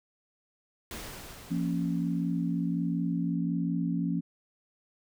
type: noise with exponential decay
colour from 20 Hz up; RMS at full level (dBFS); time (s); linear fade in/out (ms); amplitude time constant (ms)
pink; -39; 0.91-3.35; 1; 530
type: chord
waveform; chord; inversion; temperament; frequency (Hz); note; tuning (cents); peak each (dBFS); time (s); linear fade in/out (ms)
sine; Bb minor; second; equal with one note detuned; 171.71 / 233.1 / 277.2; F3 / Bb3 / Db4; -29 / 0 / 0; -29 / -34 / -32; 1.5-4.21; 20
effects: none